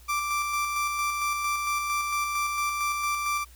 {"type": "tone with tremolo", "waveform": "30% pulse", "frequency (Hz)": 1174.7, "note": "D6", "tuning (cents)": 0, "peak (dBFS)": -22, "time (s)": [0.08, 3.45], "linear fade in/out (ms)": 20, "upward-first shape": "square", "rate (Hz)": 4.4, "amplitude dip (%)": 30, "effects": ["added 60 Hz sine -49 dBFS peak until 3.55 s", "white hiss -56 dBFS RMS until 3.55 s"]}